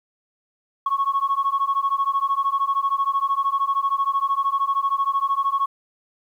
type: beating tone pair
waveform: sine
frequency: 1096 / 1109 Hz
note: C#6 / C#6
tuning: -20 / 0 cents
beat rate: 13 Hz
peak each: -21 dBFS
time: 0.86-5.66 s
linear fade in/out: 5 ms
effects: tanh soft clip ceiling -13 dBFS + 9-bit